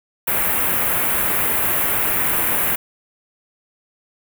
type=band-stop noise; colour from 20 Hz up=white; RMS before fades=-19 dBFS; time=0.27-2.76 s; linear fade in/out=10 ms; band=2500 to 11000 Hz; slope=24 dB/octave; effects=none